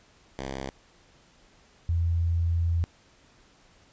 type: tone pair in turn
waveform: 5% pulse / sine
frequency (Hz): 67 / 84.41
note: C2 / E2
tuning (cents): +42 / +42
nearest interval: major third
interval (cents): 400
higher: second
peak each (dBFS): -22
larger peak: neither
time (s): 0.39-0.7 / 1.89-2.84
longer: second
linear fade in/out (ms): 0
effects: pink hiss -59 dBFS RMS until 3.92 s + resampled to 16000 Hz